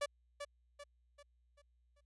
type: tone with echo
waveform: sawtooth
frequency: 577 Hz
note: D5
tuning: 31 cents flat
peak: -31 dBFS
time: 0.01-0.06 s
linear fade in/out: 10 ms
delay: 390 ms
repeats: 5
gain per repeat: -7 dB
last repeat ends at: 2.01 s
effects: added 60 Hz sine -70 dBFS peak until 2.05 s + resampled to 24000 Hz